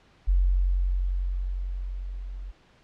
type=tone with level ramp; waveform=sine; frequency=45.55 Hz; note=F#1; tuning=26 cents flat; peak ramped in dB=-17 to -34 dBFS; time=0.27-2.52 s; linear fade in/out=20 ms; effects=pink hiss -59 dBFS RMS until 2.83 s + low-pass 4000 Hz 12 dB/octave